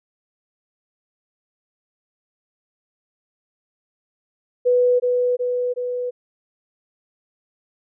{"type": "tone with echo", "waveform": "sine", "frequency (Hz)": 493.9, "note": "B4", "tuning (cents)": 0, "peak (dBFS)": -13, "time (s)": [4.65, 5], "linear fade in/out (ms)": 20, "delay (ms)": 370, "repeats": 3, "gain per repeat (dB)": -3, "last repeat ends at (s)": 6.11, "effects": []}